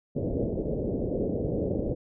white low-pass noise, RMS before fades -29 dBFS, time 0.15-1.95 s, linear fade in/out 20 ms, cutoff 550 Hz, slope 48 dB/octave, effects none

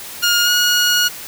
15% pulse tone with pitch glide, 1422 to 1446 Hz, F6 to F#6, +31 to -40 cents, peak -6 dBFS, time 0.22-1.09 s, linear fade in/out 20 ms, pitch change +29 cents, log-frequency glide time 0.43-0.5 s, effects white hiss -32 dBFS RMS until 1.27 s

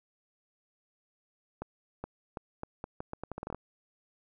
accelerating click train, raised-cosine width 1 ms, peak -23 dBFS, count 15, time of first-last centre 1.62-3.546 s, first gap 420 ms, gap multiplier 0.79, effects none

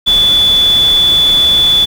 sine tone in noise, 3460 Hz, A7, 30 cents flat, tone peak -6 dBFS, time 0.06-1.86 s, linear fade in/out 20 ms, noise pink, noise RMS -23 dBFS, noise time 0.06-1.86 s, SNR +14 dB, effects none

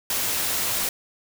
white noise, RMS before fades -25 dBFS, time 0.1-0.89 s, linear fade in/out 2 ms, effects none

